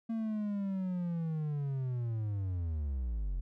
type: linear sweep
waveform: triangle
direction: down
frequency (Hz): 228.6 to 41.2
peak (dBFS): -30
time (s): 0.09-3.41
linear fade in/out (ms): 10
effects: none